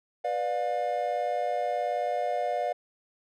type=chord; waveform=triangle; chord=B diminished; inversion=none; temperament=just; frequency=493.9 / 592.7 / 711.2 Hz; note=B4 / D5 / F5; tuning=0 / +16 / +31 cents; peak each=-32 / -29 / -27 dBFS; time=0.24-2.73 s; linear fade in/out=10 ms; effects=none

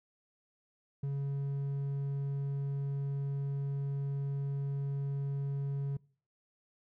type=tone with hard clipping; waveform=sine; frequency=139.5 Hz; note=C#3; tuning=11 cents sharp; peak=-33 dBFS; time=1.03-5.97 s; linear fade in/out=5 ms; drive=3 dB; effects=noise-tail reverb RT60 0.5 s tail -24 dB re dry

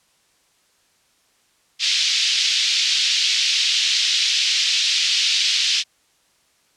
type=band-pass noise; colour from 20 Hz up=pink; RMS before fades=-19 dBFS; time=1.79-5.84 s; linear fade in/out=50 ms; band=2900 to 5400 Hz; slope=24 dB/octave; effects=white hiss -61 dBFS RMS until 6.76 s + low-pass 9000 Hz 12 dB/octave

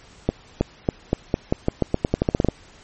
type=accelerating click train; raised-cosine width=2 ms; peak=-4 dBFS; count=17; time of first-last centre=0.29-2.486 s; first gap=320 ms; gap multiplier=0.87; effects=pink hiss -49 dBFS RMS until 2.83 s + MP3 32 kbps

